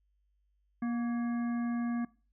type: harmonic tone with a mistuned harmonic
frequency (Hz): 237.6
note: A#3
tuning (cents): +33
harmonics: 1 / 3 / 5 / 7 / 9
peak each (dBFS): -30 / -46 / -46 / -48 / -55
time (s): 0.82-2.05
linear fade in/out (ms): 5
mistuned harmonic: 5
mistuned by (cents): -56
effects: noise-tail reverb RT60 0.4 s tail -22 dB re dry + added 50 Hz sine -70 dBFS peak until 2.32 s